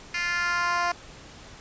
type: tone with high-pass filter sweep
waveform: 10% pulse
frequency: 349.2 Hz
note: F4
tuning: in tune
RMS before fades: -26 dBFS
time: 0.14-0.92 s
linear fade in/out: 5 ms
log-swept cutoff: 2200 to 760 Hz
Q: 2.2
effects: pink hiss -46 dBFS RMS until 1.6 s + resampled to 16000 Hz